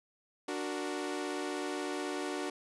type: chord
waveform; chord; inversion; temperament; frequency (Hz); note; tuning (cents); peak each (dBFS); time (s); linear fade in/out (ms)
sawtooth; D augmented; none; equal; 293.7 / 370 / 466.2; D4 / F#4 / A#4; 0 / 0 / 0; -34 / -34 / -39; 0.48-2.5; 5
effects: resampled to 24000 Hz